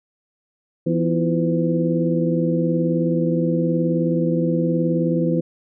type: tone cluster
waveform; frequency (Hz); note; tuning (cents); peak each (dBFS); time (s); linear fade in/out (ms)
sine; 167 / 249.9 / 329 / 348 / 506; E3 / B3 / E4 / F4 / B4; +23 / +21 / -3 / -6 / +42; -20 / -25 / -23 / -29 / -24; 0.86-5.41; 10
effects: none